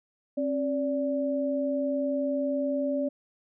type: tone pair together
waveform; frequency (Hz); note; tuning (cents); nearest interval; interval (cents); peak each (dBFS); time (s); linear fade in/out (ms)
sine; 269.3 / 579.3; C#4 / D5; -50 / -24; octave + minor second; 1326; -28; 0.37-3.09; 10
effects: none